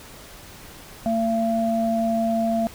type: tone pair together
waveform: sine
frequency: 226.4 / 678.4 Hz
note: A3 / E5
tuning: +50 / +50 cents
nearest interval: octave + perfect fifth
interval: 1900 cents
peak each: -22 dBFS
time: 1.06-2.67 s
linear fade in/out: 0 ms
effects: pink hiss -43 dBFS RMS until 2.74 s